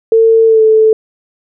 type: tone with pitch glide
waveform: sine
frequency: 449.7 to 438.2 Hz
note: A4 to A4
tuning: +38 to -7 cents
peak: -4 dBFS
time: 0.12-0.93 s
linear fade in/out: 2 ms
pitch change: -45 cents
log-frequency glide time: 0.47-0.62 s
effects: none